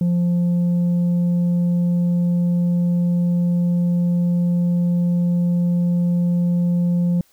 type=tone with tanh clipping; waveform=sine; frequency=174.61 Hz; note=F3; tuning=in tune; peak=-16 dBFS; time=0.01-7.21 s; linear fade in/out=2 ms; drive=3 dB; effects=white hiss -58 dBFS RMS until 7.32 s